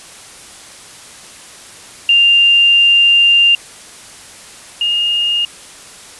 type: tone pair in turn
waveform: sine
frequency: 2794 / 2838 Hz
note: F7 / F7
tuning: 0 / +27 cents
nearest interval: unison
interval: 27 cents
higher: second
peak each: -6 / -12 dBFS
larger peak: first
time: 2.09-3.55 / 4.81-5.45 s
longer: first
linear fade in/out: 2 ms
effects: white hiss -36 dBFS RMS until 6.19 s + resampled to 24000 Hz